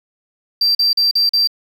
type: tone bursts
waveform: sine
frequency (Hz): 4699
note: D8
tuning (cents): 0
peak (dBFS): -9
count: 5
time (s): 0.61-1.474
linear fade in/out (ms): 5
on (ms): 140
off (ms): 41
effects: tanh soft clip ceiling -10 dBFS + 7-bit